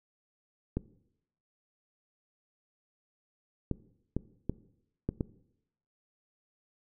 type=clicks; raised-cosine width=3 ms; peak=-17 dBFS; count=6; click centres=0.77 / 3.713 / 4.166 / 4.496 / 5.09 / 5.208 s; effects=noise-tail reverb RT60 0.8 s tail -19 dB re dry